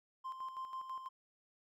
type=tone with tremolo; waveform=triangle; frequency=1046.5 Hz; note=C6; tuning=in tune; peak=-37 dBFS; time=0.24-1.09 s; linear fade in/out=20 ms; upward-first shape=square; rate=6.1 Hz; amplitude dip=60%; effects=tanh soft clip ceiling -35 dBFS